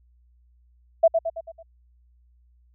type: tone with echo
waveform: sine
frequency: 660 Hz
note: E5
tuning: 2 cents sharp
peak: -11 dBFS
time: 1.03-1.08 s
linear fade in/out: 10 ms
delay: 110 ms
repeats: 5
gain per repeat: -6 dB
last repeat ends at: 1.63 s
effects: added 60 Hz sine -56 dBFS peak until 2.74 s